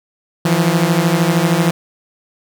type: beating tone pair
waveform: sawtooth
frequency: 162.3 / 175.3 Hz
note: E3 / F3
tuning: -27 / +7 cents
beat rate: 13 Hz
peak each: -11 dBFS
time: 0.45-1.71 s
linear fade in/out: 5 ms
effects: none